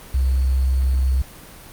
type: tone with sample-and-hold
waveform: sine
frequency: 65.41 Hz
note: C2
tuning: in tune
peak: -15 dBFS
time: 0.14-1.22 s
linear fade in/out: 5 ms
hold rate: 4410 Hz
effects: pink hiss -41 dBFS RMS until 1.72 s + Opus 32 kbps